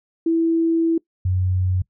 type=tone pair in turn; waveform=sine; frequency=329.6 / 92.17 Hz; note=E4 / F#2; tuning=0 / -6 cents; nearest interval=octave + minor seventh; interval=2206 cents; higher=first; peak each=-15 / -17 dBFS; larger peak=first; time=0.26-0.98 / 1.25-1.82 s; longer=first; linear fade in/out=5 ms; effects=noise-tail reverb RT60 0.1 s tail -22 dB re dry